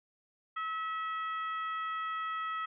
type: harmonic tone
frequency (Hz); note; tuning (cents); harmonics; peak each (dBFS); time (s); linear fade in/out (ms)
647; E5; -32; 2 / 3 / 4 / 5; -34 / -42 / -51 / -50; 0.56-2.66; 10
effects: none